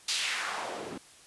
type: noise with band-pass filter sweep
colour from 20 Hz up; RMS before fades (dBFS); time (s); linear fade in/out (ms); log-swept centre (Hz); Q
white; -34; 0.08-0.98; 5; 4400 to 260; 1.5
effects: white hiss -55 dBFS RMS until 1.26 s + resampled to 24000 Hz